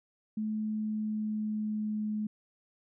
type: tone with pitch glide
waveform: sine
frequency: 215.6 to 212.9 Hz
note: A3 to G#3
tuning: -35 to +43 cents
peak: -30 dBFS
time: 0.37-2.27 s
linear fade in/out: 5 ms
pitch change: -22 cents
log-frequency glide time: 0.49-2.06 s
effects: none